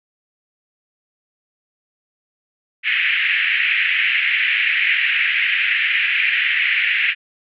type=band-pass noise; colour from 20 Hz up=pink; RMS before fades=-18 dBFS; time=2.83-7.15 s; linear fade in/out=50 ms; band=1800 to 2800 Hz; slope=48 dB/octave; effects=none